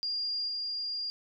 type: tone with level steps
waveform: sine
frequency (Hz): 4809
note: D8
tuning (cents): +40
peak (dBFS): -30 / -32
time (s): 0.03-1.1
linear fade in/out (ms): 0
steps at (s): 0.47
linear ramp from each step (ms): 20
effects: none